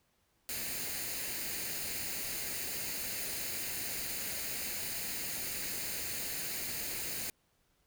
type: noise with comb filter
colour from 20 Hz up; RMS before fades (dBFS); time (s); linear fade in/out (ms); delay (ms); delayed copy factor
white; -38; 0.49-7.3; 0; 0.44; +0.55
effects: pink hiss -74 dBFS RMS until 7.86 s